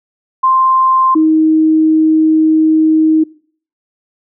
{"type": "tone pair in turn", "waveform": "sine", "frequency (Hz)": [1047, 315.1], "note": ["C6", "D#4"], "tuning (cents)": [1, 22], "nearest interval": "octave + major sixth", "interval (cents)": 2079, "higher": "first", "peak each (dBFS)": [-7, -6], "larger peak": "second", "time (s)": [[0.43, 1.15], [1.15, 3.24]], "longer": "second", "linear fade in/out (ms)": 10, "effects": ["noise-tail reverb RT60 0.5 s tail -22 dB re dry"]}